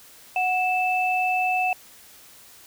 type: tone pair together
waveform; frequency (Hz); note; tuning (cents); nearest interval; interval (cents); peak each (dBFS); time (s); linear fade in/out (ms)
sine; 738.4 / 2637; F#5 / E7; -4 / 0; octave + minor seventh; 2204; -22 / -24; 0.36-1.73; 2
effects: white hiss -49 dBFS RMS until 2.66 s